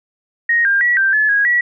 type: tone with pitch steps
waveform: sine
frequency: 1871 / 1600 / 1933 / 1571 / 1720 / 1648 / 1933 Hz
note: A#6 / G6 / B6 / G6 / A6 / G#6 / B6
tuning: +6 / +35 / -38 / +3 / -40 / -14 / -38 cents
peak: -11 dBFS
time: 0.49-1.61 s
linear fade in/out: 5 ms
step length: 160 ms
effects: none